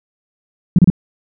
sine tone bursts, 177.6 Hz, F3, 29 cents sharp, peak -4 dBFS, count 3, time 0.76-0.901 s, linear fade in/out 2 ms, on 27 ms, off 30 ms, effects none

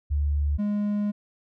sine / triangle tone pair in turn, 72.7 / 206.7 Hz, D2 / G#3, -17 / -8 cents, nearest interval octave + tritone, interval 1809 cents, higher second, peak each -21 dBFS, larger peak neither, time 0.1-0.58 / 0.58-1.12 s, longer second, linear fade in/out 20 ms, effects none

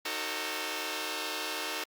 5% pulse chord, D# diminished seventh, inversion none, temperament just, 311.1 / 373.4 / 448 / 537.6 Hz, D#4 / F#4 / A4 / C5, 0 / +16 / +31 / +47 cents, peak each -27 / -29 / -26 / -29 dBFS, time 0.05-1.84 s, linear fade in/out 5 ms, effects Opus 48 kbps

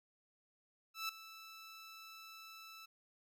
15% pulse tone with ADSR envelope, 1318.5 Hz, E6, in tune, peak -30 dBFS, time 0.94-2.86 s, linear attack 150 ms, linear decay 4 ms, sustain -16 dB, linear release 10 ms, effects none

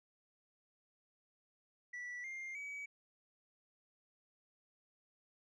sine tone with pitch steps, 1958 / 2111 / 2275 Hz, B6 / C7 / C#7, -15 / +15 / +44 cents, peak -40 dBFS, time 1.93-2.86 s, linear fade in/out 10 ms, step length 310 ms, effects tanh soft clip ceiling -42 dBFS

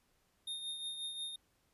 square tone with tremolo, 3674 Hz, A#7, 26 cents flat, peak -38 dBFS, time 0.47-1.36 s, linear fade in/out 5 ms, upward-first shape triangle, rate 5.6 Hz, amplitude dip 55%, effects pink hiss -75 dBFS RMS until 1.73 s + resampled to 32000 Hz

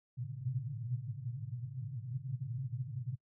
white band-pass noise, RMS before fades -40 dBFS, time 0.17-3.16 s, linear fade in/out 20 ms, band 110 to 140 Hz, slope 96 dB/octave, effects noise-tail reverb RT60 0.1 s tail -24 dB re dry

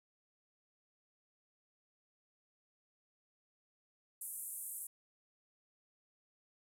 white band-pass noise, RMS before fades -45 dBFS, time 4.21-4.87 s, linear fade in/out 5 ms, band 8400 to 13000 Hz, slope 48 dB/octave, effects none

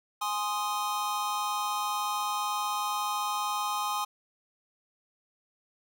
square chord, Ab major, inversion none, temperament equal, 830.6 / 1046.5 / 1244.5 Hz, Ab5 / C6 / Eb6, 0 / 0 / 0 cents, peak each -34 dBFS, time 0.21-4.05 s, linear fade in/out 10 ms, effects none

